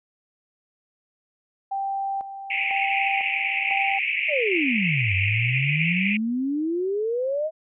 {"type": "tone with tremolo", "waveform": "sine", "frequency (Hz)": 785, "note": "G5", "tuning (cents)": 2, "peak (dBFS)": -24, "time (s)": [1.71, 3.99], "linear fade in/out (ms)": 10, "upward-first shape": "square", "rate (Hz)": 1, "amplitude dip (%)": 65}
{"type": "band-pass noise", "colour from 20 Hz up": "pink", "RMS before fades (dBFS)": -25, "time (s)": [2.5, 6.17], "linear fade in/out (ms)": 5, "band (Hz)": [2100, 2700], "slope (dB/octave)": 96}
{"type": "exponential two-way sweep", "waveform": "sine", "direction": "down then up", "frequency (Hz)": [644, 92.5, 644], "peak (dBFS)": -22, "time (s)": [4.28, 7.51], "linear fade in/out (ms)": 50, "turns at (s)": 5.15}
{"effects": []}